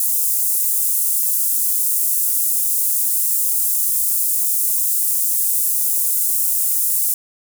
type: high-pass noise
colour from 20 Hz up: pink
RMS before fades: -18 dBFS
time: 0-7.14 s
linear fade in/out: 2 ms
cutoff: 9000 Hz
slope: 24 dB/octave
effects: none